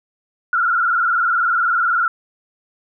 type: tone with vibrato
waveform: sine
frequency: 1396.9 Hz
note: F6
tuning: in tune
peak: -14 dBFS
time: 0.53-2.08 s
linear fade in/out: 2 ms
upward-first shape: triangle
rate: 20 Hz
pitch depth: 120 cents each way
effects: none